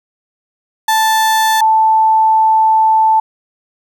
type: tone pair in turn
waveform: 35% pulse / sine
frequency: 880 / 880 Hz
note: A5 / A5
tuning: 0 / 0 cents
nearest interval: unison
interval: 0 cents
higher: neither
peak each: -8 / -7 dBFS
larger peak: second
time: 0.88-1.61 / 1.61-3.2 s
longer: second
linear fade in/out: 5 ms
effects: 8-bit